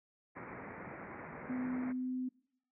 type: low-pass noise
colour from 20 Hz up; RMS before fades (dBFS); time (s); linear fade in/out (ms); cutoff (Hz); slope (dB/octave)
pink; -45; 0.35-1.93; 20; 2300; 96
type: tone with pitch glide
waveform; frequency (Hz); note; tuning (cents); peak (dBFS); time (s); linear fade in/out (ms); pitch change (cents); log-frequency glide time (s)
sine; 253 to 255.1; B3 to C4; +42 to -44; -34; 1.49-2.29; 10; +14; 1.76-2.09
effects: noise-tail reverb RT60 0.7 s tail -23 dB re dry + high-pass 150 Hz 12 dB/octave